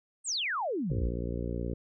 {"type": "exponential sweep", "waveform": "sine", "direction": "down", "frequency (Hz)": [8870, 43], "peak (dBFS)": -29, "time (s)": [0.24, 1.11], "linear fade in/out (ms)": 50}
{"type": "harmonic tone", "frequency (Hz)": 58.9, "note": "A#1", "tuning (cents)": 19, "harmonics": [1, 2, 3, 4, 5, 6, 7, 8, 9], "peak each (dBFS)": [-35, -38, -40, -41, -42, -43, -43, -44, -45], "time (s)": [0.9, 1.74], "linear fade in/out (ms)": 5}
{"effects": []}